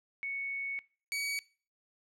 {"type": "tone pair in turn", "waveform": ["sine", "sawtooth"], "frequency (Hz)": [2217, 2264], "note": ["C#7", "C#7"], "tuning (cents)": [0, 36], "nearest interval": "unison", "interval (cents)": 36, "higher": "second", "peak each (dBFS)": [-34, -29], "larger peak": "second", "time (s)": [[0.23, 0.79], [1.12, 1.39]], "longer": "first", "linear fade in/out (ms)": 0, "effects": ["noise-tail reverb RT60 0.4 s tail -22 dB re dry", "low-pass 11000 Hz 12 dB/octave"]}